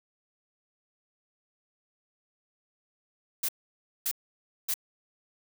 blue noise bursts, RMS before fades -29 dBFS, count 3, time 3.43-4.741 s, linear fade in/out 5 ms, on 57 ms, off 570 ms, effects none

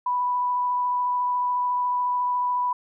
sine tone with vibrato, 987.8 Hz, B5, in tune, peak -21 dBFS, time 0.06-2.73 s, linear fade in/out 5 ms, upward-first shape sine, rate 14 Hz, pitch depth 8 cents each way, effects none

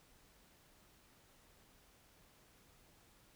silence, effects pink hiss -67 dBFS RMS until 3.35 s

